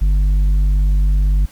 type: tone with tanh clipping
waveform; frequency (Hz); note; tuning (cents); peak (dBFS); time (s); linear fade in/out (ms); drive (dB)
sine; 49; G1; 0; -12; 0.01-1.46; 10; 6
effects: pink hiss -46 dBFS RMS until 1.51 s